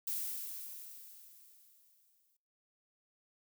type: noise with exponential decay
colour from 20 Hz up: violet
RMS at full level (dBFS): -36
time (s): 0.07-2.37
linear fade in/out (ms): 5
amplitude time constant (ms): 500
effects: noise-tail reverb RT60 0.8 s tail -26 dB re dry